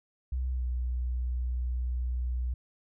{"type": "tone with pitch glide", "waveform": "sine", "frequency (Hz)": [63.7, 61.64], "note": ["C2", "B1"], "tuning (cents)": [-46, -3], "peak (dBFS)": -28, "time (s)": [0.32, 2.54], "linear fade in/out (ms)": 5, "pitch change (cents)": -57, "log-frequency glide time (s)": [0.53, 0.63], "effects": []}